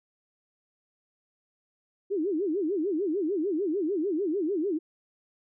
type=tone with vibrato; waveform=sine; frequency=353.8 Hz; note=F4; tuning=23 cents sharp; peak=-25 dBFS; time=2.1-4.79 s; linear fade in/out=20 ms; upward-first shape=sine; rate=6.7 Hz; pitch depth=280 cents each way; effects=none